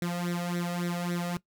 sawtooth tone with flanger, 174.61 Hz, F3, in tune, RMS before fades -31 dBFS, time 0.02-1.37 s, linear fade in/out 2 ms, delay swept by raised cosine 0.51 to 1.61 ms, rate 3.6 Hz, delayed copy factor +0.8, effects noise-tail reverb RT60 0.1 s tail -19 dB re dry

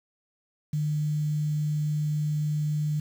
sine tone with quantisation, 150.6 Hz, D3, 44 cents sharp, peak -24 dBFS, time 0.73-3 s, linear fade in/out 5 ms, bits 8, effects none

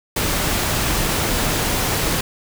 pink noise, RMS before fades -20 dBFS, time 0.16-2.21 s, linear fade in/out 5 ms, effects none

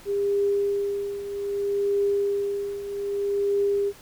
sine tone with tremolo, 402.3 Hz, G4, 45 cents sharp, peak -19 dBFS, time 0.05-3.93 s, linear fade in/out 50 ms, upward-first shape triangle, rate 0.63 Hz, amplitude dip 75%, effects pink hiss -49 dBFS RMS until 4.01 s

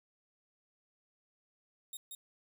5% pulse tone with echo, 3720 Hz, A#7, 4 cents flat, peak -34 dBFS, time 1.93-1.97 s, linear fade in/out 2 ms, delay 180 ms, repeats 1, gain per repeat -2 dB, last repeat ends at 2.15 s, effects none

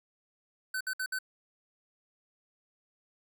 square tone bursts, 1519 Hz, F#6, 45 cents sharp, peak -32 dBFS, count 4, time 0.74-1.188 s, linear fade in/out 5 ms, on 67 ms, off 60 ms, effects none

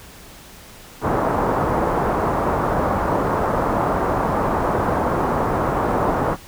white low-pass noise, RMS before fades -20 dBFS, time 1.01-6.37 s, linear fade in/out 50 ms, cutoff 1100 Hz, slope 24 dB/octave, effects pink hiss -42 dBFS RMS until 6.47 s

